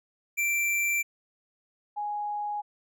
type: tone pair in turn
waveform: square / sine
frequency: 2349 / 830.5 Hz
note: D7 / G#5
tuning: 0 / 0 cents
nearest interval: octave + tritone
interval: 1800 cents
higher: first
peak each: -25 / -29 dBFS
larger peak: first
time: 0.37-1.03 / 1.96-2.62 s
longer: neither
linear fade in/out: 20 ms
effects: none